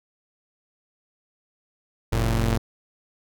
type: tone pair together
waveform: sawtooth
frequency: 45.28 / 113.8 Hz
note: F#1 / A#2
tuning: -37 / -41 cents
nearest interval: octave + major third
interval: 1596 cents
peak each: -19 dBFS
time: 2.12-2.58 s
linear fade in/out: 10 ms
effects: none